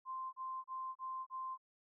sine tone bursts, 1044 Hz, C6, 4 cents flat, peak -40 dBFS, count 5, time 0.05-1.578 s, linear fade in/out 50 ms, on 280 ms, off 32 ms, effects none

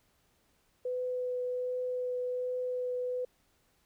sine tone with vibrato, 500 Hz, B4, 21 cents sharp, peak -31 dBFS, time 0.85-3.25 s, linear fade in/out 5 ms, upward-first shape triangle, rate 1.3 Hz, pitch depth 10 cents each way, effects pink hiss -71 dBFS RMS until 3.85 s

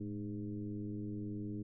sine tone with frequency modulation, 210 Hz, G#3, 19 cents sharp, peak -38 dBFS, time 0-1.63 s, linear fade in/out 10 ms, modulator 99.6 Hz, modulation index 1.4, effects none

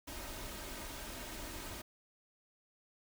pink noise with comb filter, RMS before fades -45 dBFS, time 0.07-1.82 s, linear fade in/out 10 ms, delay 3.2 ms, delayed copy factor +0.5, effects none

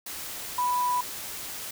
sine tone in noise, 987.8 Hz, B5, in tune, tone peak -23 dBFS, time 0.58-1.01 s, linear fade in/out 5 ms, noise white, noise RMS -37 dBFS, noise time 0.06-1.71 s, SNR +11 dB, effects none

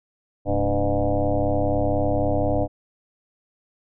sine tone with frequency modulation, 295.1 Hz, D4, 8 cents sharp, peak -18 dBFS, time 0.45-2.68 s, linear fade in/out 50 ms, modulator 104 Hz, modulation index 4, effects none

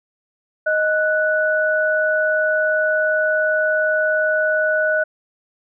sine tone pair together, 622.7 / 1480 Hz, D#5 / F#6, +1 / 0 cents, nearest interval octave + minor third, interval 1499 cents, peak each -18 dBFS, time 0.66-5.04 s, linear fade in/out 10 ms, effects none

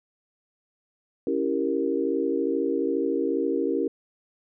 sine chord, C# diminished seventh, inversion none, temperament equal, 277.2 / 329.6 / 392 / 466.2 Hz, C#4 / E4 / G4 / Bb4, 0 / 0 / 0 / 0 cents, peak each -28 dBFS, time 1.27-3.88 s, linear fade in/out 2 ms, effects none

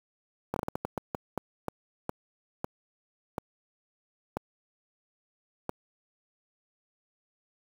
slowing click train, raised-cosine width 1 ms, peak -16 dBFS, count 16, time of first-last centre 0.54-5.693 s, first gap 22 ms, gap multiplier 1.34, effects high-pass 80 Hz 12 dB/octave + 7-bit

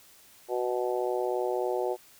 harmonic tone, 123.6 Hz, B2, 2 cents sharp, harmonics 3 / 4 / 5 / 6 / 7, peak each -30 / -32 / -34 / -36 / -37 dBFS, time 0.48-1.97 s, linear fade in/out 50 ms, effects white hiss -56 dBFS RMS until 2.19 s

